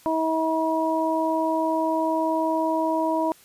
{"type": "harmonic tone", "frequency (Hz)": 320.8, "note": "E4", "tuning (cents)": -47, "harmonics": [1, 2, 3], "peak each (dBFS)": [-25, -25, -25], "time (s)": [0.06, 3.32], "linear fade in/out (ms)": 0, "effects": ["white hiss -53 dBFS RMS until 3.44 s", "resampled to 32000 Hz"]}